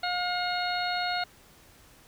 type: harmonic tone with a mistuned harmonic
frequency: 715 Hz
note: F5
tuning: 41 cents sharp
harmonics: 1 / 2 / 3 / 4 / 5 / 6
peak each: -30 / -33 / -37 / -41 / -38 / -35 dBFS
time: 0.03-1.24 s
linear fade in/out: 5 ms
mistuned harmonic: 5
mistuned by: +79 cents
effects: pink hiss -56 dBFS RMS until 2.07 s